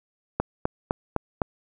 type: click train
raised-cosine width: 1 ms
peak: -8 dBFS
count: 5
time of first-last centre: 0.4-1.418 s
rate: 3.93 Hz
effects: none